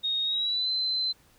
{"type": "tone with pitch glide", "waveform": "sine", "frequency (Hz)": [3729, 4067], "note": ["A#7", "C8"], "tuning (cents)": [0, -50], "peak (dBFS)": -25, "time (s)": [0.03, 1.13], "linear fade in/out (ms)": 20, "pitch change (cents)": 150, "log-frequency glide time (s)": [0.23, 0.7], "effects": ["pink hiss -61 dBFS RMS until 1.38 s"]}